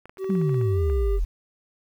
clicks, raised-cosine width 0.5 ms, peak -28 dBFS, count 11, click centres 0.056 / 0.095 / 0.172 / 0.244 / 0.302 / 0.353 / 0.415 / 0.494 / 0.544 / 0.613 / 0.899 s
triangle tone with pitch glide, 382 to 398.2 Hz, G4 to G4, -45 to +27 cents, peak -24 dBFS, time 0.18-1.2 s, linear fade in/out 50 ms, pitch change +72 cents, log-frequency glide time 0.71-0.8 s
sine exponential sweep, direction down, 202.7 to 40 Hz, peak -20 dBFS, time 0.29-1.25 s, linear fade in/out 10 ms
effects 9-bit

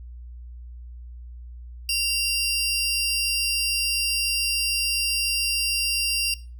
25% pulse tone pair together, 2767 / 4798 Hz, F7 / D8, -17 / +36 cents, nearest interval minor seventh, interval 953 cents, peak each -20 dBFS, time 1.89-6.34 s, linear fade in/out 2 ms, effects noise-tail reverb RT60 0.3 s tail -18 dB re dry + added 60 Hz sine -37 dBFS peak until 6.59 s

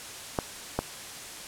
clicks, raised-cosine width 1 ms, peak -11 dBFS, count 2, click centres 0.388 / 0.79 s, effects white hiss -41 dBFS RMS until 1.47 s + low-pass 10000 Hz 12 dB/octave

